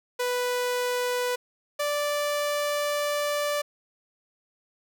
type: tone pair in turn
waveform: sawtooth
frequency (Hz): 493.9 / 585.5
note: B4 / D5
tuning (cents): 0 / -5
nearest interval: minor third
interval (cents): 295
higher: second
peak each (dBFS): -21 / -21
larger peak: neither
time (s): 0.19-1.36 / 1.79-3.62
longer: second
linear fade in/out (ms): 10
effects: none